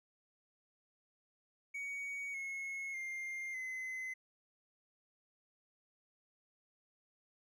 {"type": "tone with pitch steps", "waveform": "triangle", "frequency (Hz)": [2245, 2176, 2109, 2044], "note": ["C#7", "C#7", "C7", "C7"], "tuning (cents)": [21, -33, 13, -41], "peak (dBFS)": -38, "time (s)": [1.74, 4.14], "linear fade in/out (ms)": 10, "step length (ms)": 600, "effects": []}